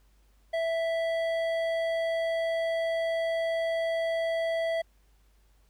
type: tone with hard clipping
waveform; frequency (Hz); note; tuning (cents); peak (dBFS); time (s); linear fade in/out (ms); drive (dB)
sine; 659.3; E5; 0; -28; 0.53-4.82; 10; 10
effects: added 50 Hz sine -60 dBFS peak until 5.69 s + pink hiss -70 dBFS RMS until 5.69 s